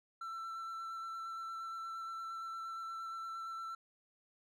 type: tone with vibrato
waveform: triangle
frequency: 1339 Hz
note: E6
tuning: 27 cents sharp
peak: -39 dBFS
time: 0.21-3.75 s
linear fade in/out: 5 ms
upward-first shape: square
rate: 8.6 Hz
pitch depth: 9 cents each way
effects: none